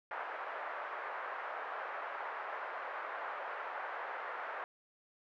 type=band-pass noise; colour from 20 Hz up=white; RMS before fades=-42 dBFS; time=0.11-4.64 s; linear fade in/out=0 ms; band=540 to 1600 Hz; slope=24 dB/octave; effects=none